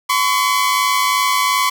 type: tone pair together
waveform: sawtooth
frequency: 1023 / 1125.8 Hz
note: C6 / C#6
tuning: -39 / +26 cents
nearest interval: major second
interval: 165 cents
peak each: -13 dBFS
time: 0.09-1.7 s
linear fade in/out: 10 ms
effects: none